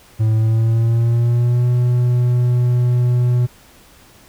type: tone with pitch glide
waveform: triangle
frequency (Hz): 110 to 122.76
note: A2 to B2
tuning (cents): 0 to -10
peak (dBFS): -10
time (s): 0.19-3.47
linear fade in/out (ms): 20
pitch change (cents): +190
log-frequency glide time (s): 0.33-1.66
effects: pink hiss -47 dBFS RMS until 4.28 s